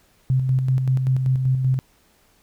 sine tone with tremolo, 130.4 Hz, C3, 5 cents flat, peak -15 dBFS, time 0.3-1.79 s, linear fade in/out 0 ms, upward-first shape square, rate 5.2 Hz, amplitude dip 40%, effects pink hiss -59 dBFS RMS until 2.42 s

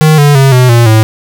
square tone with pitch steps, 155.56 / 145.14 / 135.42 / 126.35 / 117.89 / 110 Hz, D#3 / D3 / C#3 / B2 / A#2 / A2, 0 / -20 / -40 / +40 / +20 / 0 cents, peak -3 dBFS, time 0.01-1.03 s, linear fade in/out 0 ms, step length 170 ms, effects none

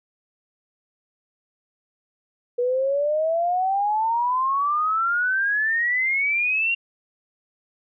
sine exponential sweep, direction up, 481.2 to 2785 Hz, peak -19 dBFS, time 2.58-6.75 s, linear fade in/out 10 ms, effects none

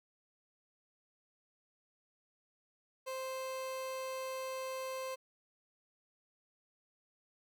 30% pulse tone, 523.3 Hz, C5, in tune, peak -36 dBFS, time 3.06-5.16 s, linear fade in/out 20 ms, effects none

